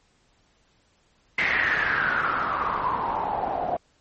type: noise with low-pass filter sweep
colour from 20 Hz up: white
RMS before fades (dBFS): -25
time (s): 1.38-3.77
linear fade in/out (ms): 5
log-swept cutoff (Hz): 2100 to 680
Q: 7
effects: pink hiss -64 dBFS RMS until 4 s + MP3 32 kbps